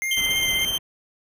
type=tone with vibrato; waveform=square; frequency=2100 Hz; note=C7; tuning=6 cents sharp; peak=-24 dBFS; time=0.02-0.65 s; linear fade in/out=0 ms; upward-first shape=triangle; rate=3.5 Hz; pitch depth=23 cents each way
type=tone with tremolo; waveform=40% pulse; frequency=3136 Hz; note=G7; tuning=in tune; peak=-20 dBFS; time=0.11-0.78 s; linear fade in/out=2 ms; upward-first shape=sine; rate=16 Hz; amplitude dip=45%
type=low-pass noise; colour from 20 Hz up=pink; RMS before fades=-37 dBFS; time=0.16-0.79 s; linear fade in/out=20 ms; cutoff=2800 Hz; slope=48 dB/octave
effects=none

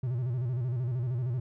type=tone with vibrato; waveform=triangle; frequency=123.47 Hz; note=B2; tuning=in tune; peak=-26 dBFS; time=0.03-1.4 s; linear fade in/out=5 ms; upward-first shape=square; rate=13 Hz; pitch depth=92 cents each way; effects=none

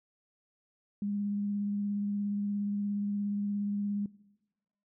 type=tone with vibrato; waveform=sine; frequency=203.6 Hz; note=G#3; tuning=34 cents flat; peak=-30 dBFS; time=1.02-4.06 s; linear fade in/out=2 ms; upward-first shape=triangle; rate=17 Hz; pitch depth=16 cents each way; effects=noise-tail reverb RT60 1.0 s tail -20 dB re dry

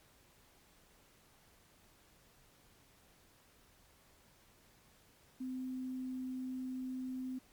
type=tone with quantisation; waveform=sine; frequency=257.1 Hz; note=C4; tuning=30 cents flat; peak=-38 dBFS; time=5.4-7.39 s; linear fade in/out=10 ms; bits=11; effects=pink hiss -66 dBFS RMS until 7.52 s + MP3 96 kbps

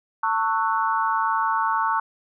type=chord; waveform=sine; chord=F# minor seventh; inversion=first; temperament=equal with one note detuned; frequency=896.9 / 1108.7 / 1318.5 / 1480 Hz; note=A5 / C#6 / E6 / F#6; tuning=+33 / 0 / 0 / 0 cents; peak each=-23 / -24 / -28 / -29 dBFS; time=0.23-2 s; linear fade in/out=5 ms; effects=none

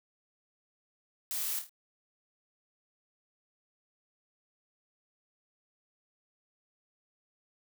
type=noise with echo; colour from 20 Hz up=blue; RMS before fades=-35 dBFS; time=1.31-1.59 s; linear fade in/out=0 ms; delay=26 ms; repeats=4; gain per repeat=-6 dB; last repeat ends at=1.694 s; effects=none

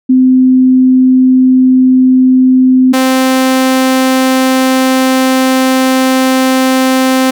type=tone pair in turn; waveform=sine / sawtooth; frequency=257.2 / 260.8 Hz; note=C4 / C4; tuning=-30 / -5 cents; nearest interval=unison; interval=25 cents; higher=second; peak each=-3 dBFS; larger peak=neither; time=0.09-2.93 / 2.93-7.31 s; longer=second; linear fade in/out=10 ms; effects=none

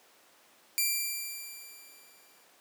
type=tone with exponential decay; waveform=5% pulse; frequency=2359 Hz; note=D7; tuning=7 cents sharp; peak=-15 dBFS; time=0.78-2.44 s; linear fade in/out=0 ms; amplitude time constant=360 ms; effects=pink hiss -60 dBFS RMS until 2.6 s + high-pass 400 Hz 12 dB/octave

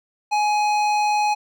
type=tone with hard clipping; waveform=triangle; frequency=838 Hz; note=G#5; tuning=15 cents sharp; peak=-19 dBFS; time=0.31-1.35 s; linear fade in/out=20 ms; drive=17 dB; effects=none

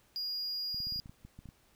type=tone; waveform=triangle; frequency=4860 Hz; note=D#8; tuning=42 cents flat; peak=-33 dBFS; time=0.16-1 s; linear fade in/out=0 ms
type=clicks; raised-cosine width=5 ms; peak=-36 dBFS; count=12; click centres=0.745 / 0.803 / 0.87 / 0.923 / 0.96 / 0.993 / 1.059 / 1.095 / 1.25 / 1.39 / 1.457 / 1.489 s
effects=pink hiss -67 dBFS RMS until 1.75 s

